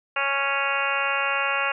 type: harmonic tone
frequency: 277.2 Hz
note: C#4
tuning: in tune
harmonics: 2 / 3 / 4 / 5 / 6 / 7 / 8 / 9 / 10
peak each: -32 / -32 / -29 / -28 / -31 / -34 / -33 / -30 / -29 dBFS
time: 0.16-1.72 s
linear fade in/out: 5 ms
effects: none